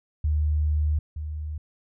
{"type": "tone pair in turn", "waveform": "sine", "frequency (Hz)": [75.7, 76.31], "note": ["D#2", "D#2"], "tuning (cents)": [-47, -33], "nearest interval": "unison", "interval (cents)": 14, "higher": "second", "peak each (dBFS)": [-20, -29], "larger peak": "first", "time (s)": [[0.24, 0.99], [1.16, 1.58]], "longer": "first", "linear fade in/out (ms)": 5, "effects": []}